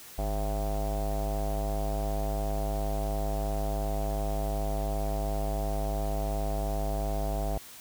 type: tone with low-pass filter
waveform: square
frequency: 51.4 Hz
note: G#1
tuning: 17 cents flat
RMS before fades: -30 dBFS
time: 0.18-7.58 s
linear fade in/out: 5 ms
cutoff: 710 Hz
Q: 6.7
effects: white hiss -48 dBFS RMS until 7.8 s